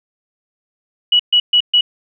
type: tone bursts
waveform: sine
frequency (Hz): 2932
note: F#7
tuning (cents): -16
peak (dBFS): -8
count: 4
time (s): 1.12-1.81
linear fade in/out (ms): 5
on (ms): 75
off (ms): 130
effects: none